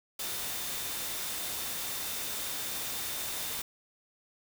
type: tone in noise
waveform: sine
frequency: 3603 Hz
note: A7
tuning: 40 cents sharp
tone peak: -46 dBFS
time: 0.19-3.62 s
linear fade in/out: 5 ms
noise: white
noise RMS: -36 dBFS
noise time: 0.19-3.62 s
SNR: -13 dB
effects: none